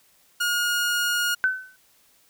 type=tone; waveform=sawtooth; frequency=1432 Hz; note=F6; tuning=43 cents sharp; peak=-18 dBFS; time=0.4-1.35 s; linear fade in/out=10 ms
type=tone with exponential decay; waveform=sine; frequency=1518 Hz; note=F#6; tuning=44 cents sharp; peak=-15 dBFS; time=1.44-1.76 s; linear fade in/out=0 ms; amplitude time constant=69 ms
effects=white hiss -60 dBFS RMS until 2.29 s